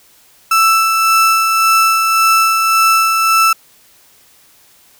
35% pulse tone with tremolo, 1323 Hz, E6, 6 cents sharp, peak -6 dBFS, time 0.51-3.53 s, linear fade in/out 5 ms, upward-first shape sine, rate 1.8 Hz, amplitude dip 35%, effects white hiss -48 dBFS RMS until 4.99 s

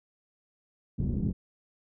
white low-pass noise, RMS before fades -29 dBFS, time 0.98-1.33 s, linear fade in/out 20 ms, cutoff 240 Hz, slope 24 dB/octave, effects none

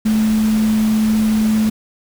sine tone in noise, 217.4 Hz, A3, 21 cents flat, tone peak -12 dBFS, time 0.05-1.7 s, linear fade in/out 10 ms, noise pink, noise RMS -29 dBFS, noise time 0.05-1.7 s, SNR +14 dB, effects none

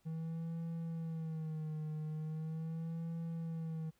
triangle tone with vibrato, 160 Hz, D#3, 49 cents sharp, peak -36 dBFS, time 0.05-3.91 s, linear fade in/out 20 ms, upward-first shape sine, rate 0.4 Hz, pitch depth 63 cents each way, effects pink hiss -75 dBFS RMS until 3.99 s

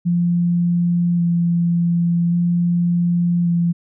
sine tone with vibrato, 172.4 Hz, F3, 22 cents flat, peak -14 dBFS, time 0.05-3.73 s, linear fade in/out 20 ms, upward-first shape square, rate 0.44 Hz, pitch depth 11 cents each way, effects none

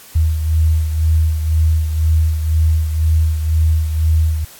sine beating tone pair, 79 / 81 Hz, D#2 / E2, +27 / -30 cents, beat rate 2 Hz, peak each -12 / -20 dBFS, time 0.15-4.45 s, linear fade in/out 10 ms, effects white hiss -40 dBFS RMS until 4.59 s + AAC 64 kbps

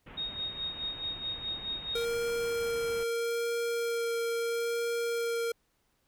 pink low-pass noise, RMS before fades -48 dBFS, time 0.06-3.04 s, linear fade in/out 10 ms, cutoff 3100 Hz, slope 48 dB/octave
sine tone with tremolo, 3729 Hz, A#7, in tune, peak -31 dBFS, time 0.17-2.05 s, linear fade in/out 10 ms, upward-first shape sine, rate 4.7 Hz, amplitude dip 70%
square tone with vibrato, 466.2 Hz, A#4, in tune, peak -30 dBFS, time 1.95-5.52 s, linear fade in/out 5 ms, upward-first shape sine, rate 0.76 Hz, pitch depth 8 cents each way
effects pink hiss -74 dBFS RMS until 6.07 s

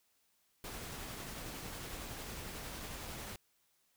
pink noise with tremolo, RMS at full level -44 dBFS, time 0.64-3.36 s, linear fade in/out 2 ms, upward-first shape triangle, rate 11 Hz, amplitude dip 25%, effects white hiss -75 dBFS RMS until 3.96 s

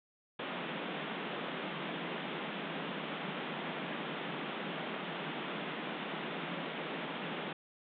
pink band-pass noise, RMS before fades -40 dBFS, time 0.39-7.53 s, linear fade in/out 5 ms, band 150 to 3600 Hz, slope 96 dB/octave, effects none

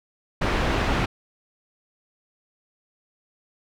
pink low-pass noise, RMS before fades -23 dBFS, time 0.41-1.06 s, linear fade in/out 10 ms, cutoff 2700 Hz, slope 12 dB/octave, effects none

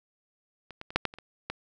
clicks, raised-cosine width 0.3 ms, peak -27 / -23 / -26 / -7 / -10 / -28 / -28 / -16 dBFS, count 8, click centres 0.707 / 0.814 / 0.905 / 0.96 / 1.053 / 1.139 / 1.186 / 1.5 s, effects none

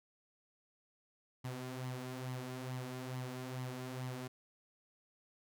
sawtooth tone with flanger, 127.7 Hz, C3, 42 cents flat, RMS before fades -43 dBFS, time 1.44-4.28 s, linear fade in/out 10 ms, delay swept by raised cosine 0.96 to 5.06 ms, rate 2.3 Hz, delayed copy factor +0.55, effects none

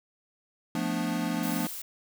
square chord, B half-diminished seventh, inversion second, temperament equal, 174.61 / 220 / 246.9 / 293.7 Hz, F3 / A3 / B3 / D4, 0 / 0 / 0 / 0 cents, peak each -34 dBFS, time 0.75-1.67 s, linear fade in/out 2 ms
blue noise, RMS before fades -38 dBFS, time 1.43-1.82 s, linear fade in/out 5 ms
effects none

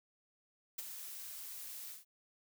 blue noise with ADSR envelope, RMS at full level -39 dBFS, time 0.78-2.05 s, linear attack 8 ms, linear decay 23 ms, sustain -8 dB, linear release 150 ms, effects none

